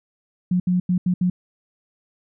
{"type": "tone bursts at uneven times", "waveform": "sine", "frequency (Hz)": 180.3, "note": "F#3", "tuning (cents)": -45, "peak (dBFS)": -16, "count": 5, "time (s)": [[0.51, 0.6], [0.67, 0.8], [0.89, 0.98], [1.06, 1.14], [1.21, 1.3]], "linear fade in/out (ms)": 5, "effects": []}